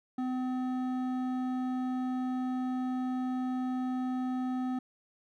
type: tone with hard clipping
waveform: sine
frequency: 254.9 Hz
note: C4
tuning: 45 cents flat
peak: -32 dBFS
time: 0.18-4.79 s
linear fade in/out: 5 ms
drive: 10 dB
effects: none